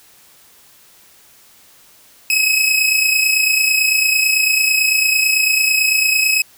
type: tone pair together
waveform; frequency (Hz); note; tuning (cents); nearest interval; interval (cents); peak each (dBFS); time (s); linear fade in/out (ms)
sawtooth; 2536 / 2565; D#7 / E7; +32 / -48; unison; 20; -14 / -11; 2.3-6.42; 2
effects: white hiss -48 dBFS RMS until 6.57 s